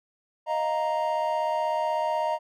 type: chord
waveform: triangle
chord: Eb suspended second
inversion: none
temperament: equal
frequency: 622.3 / 698.5 / 932.3 Hz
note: Eb5 / F5 / Bb5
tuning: 0 / 0 / 0 cents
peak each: -26 / -30 / -25 dBFS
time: 0.46-2.39 s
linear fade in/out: 50 ms
effects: none